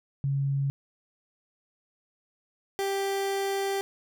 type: tone pair in turn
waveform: sine / 30% pulse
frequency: 138.59 / 393 Hz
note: C#3 / G4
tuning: 0 / +4 cents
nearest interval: octave + tritone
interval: 1804 cents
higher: second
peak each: -24 / -24 dBFS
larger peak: neither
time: 0.24-0.7 / 2.79-3.81 s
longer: second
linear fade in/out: 0 ms
effects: none